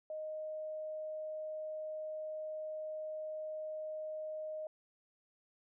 sine tone, 621 Hz, D#5, 3 cents flat, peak -39 dBFS, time 0.1-4.67 s, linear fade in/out 2 ms, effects none

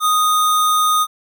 sine tone with sample-and-hold, 1244.5 Hz, D#6, in tune, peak -12 dBFS, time 0-1.07 s, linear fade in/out 50 ms, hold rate 4900 Hz, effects none

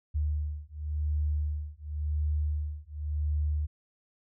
sine beating tone pair, 74.6 / 75.52 Hz, D2 / D2, +28 / +49 cents, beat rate 0.92 Hz, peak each -31 dBFS, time 0.14-3.67 s, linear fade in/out 20 ms, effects none

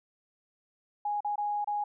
sine tone with dropouts, 828 Hz, G#5, 5 cents flat, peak -28 dBFS, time 1.05-1.84 s, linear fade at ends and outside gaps 5 ms, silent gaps 1.206-1.246 / 1.358-1.379 / 1.645-1.673 s, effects none

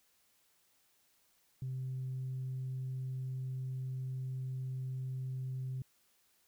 sine tone, 130 Hz, C3, 11 cents flat, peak -35 dBFS, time 1.62-5.82 s, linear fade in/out 2 ms, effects tanh soft clip ceiling -33 dBFS + white hiss -72 dBFS RMS until 6.47 s

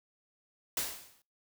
white noise with exponential decay, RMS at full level -30 dBFS, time 0.77-1.22 s, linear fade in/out 2 ms, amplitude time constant 97 ms, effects noise-tail reverb RT60 0.3 s tail -24 dB re dry

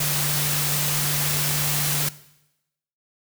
sine tone in noise, 146.83 Hz, D3, in tune, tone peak -27 dBFS, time 0-2.09 s, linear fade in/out 5 ms, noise white, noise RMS -24 dBFS, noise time 0-2.09 s, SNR -6 dB, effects noise-tail reverb RT60 0.9 s tail -18 dB re dry

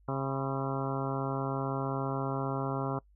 harmonic tone with a mistuned harmonic, 135.2 Hz, C#3, 43 cents flat, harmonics 1 / 2 / 3 / 4 / 5 / 6 / 7 / 8 / 9 / 10, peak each -34 / -37 / -39 / -40 / -41 / -42 / -42 / -43 / -44 / -44 dBFS, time 0.08-2.99 s, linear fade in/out 5 ms, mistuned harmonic 7, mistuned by +62 cents, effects noise-tail reverb RT60 0.1 s tail -23 dB re dry + added 50 Hz sine -59 dBFS peak until 3.15 s

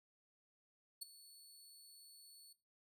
20% pulse tone with ADSR envelope, 4423 Hz, C#8, 5 cents flat, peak -35 dBFS, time 1.01-2.53 s, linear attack 14 ms, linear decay 11 ms, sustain -18 dB, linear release 6 ms, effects noise-tail reverb RT60 0.3 s tail -18 dB re dry

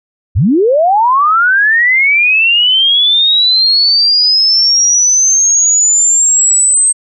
sine linear sweep, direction up, 64.9 to 8320 Hz, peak -6 dBFS, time 0.35-6.93 s, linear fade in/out 20 ms, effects none

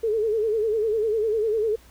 sine tone with vibrato, 436.5 Hz, A4, 14 cents flat, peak -20 dBFS, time 0.03-1.76 s, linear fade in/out 10 ms, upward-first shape sine, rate 10 Hz, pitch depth 88 cents each way, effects added 60 Hz sine -50 dBFS peak until 1.9 s + pink hiss -54 dBFS RMS until 1.9 s

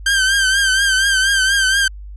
sawtooth tone with vibrato, 1568 Hz, G6, in tune, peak -9 dBFS, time 0.06-1.88 s, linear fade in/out 5 ms, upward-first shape triangle, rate 4.2 Hz, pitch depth 68 cents each way, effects added 50 Hz sine -30 dBFS peak until 2.16 s + resampled to 24000 Hz

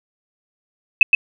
sine tone with echo, 2600 Hz, E7, 24 cents flat, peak -4 dBFS, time 1.01-1.03 s, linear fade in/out 2 ms, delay 120 ms, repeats 1, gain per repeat -4 dB, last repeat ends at 1.15 s, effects none

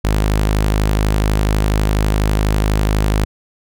sawtooth tone, 52.1 Hz, G#1, 6 cents sharp, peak -9 dBFS, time 0.04-3.25 s, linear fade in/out 10 ms, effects none

